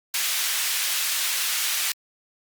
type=high-pass noise; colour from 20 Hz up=pink; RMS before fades=-25 dBFS; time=0.14-1.92 s; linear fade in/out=2 ms; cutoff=2200 Hz; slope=12 dB/octave; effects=Opus 48 kbps